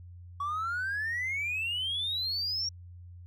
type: exponential sweep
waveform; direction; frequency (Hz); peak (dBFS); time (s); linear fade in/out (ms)
triangle; up; 1123 to 5640; -27; 0.4-2.69; 5
effects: tanh soft clip ceiling -26 dBFS + added 88 Hz sine -45 dBFS peak until 3.26 s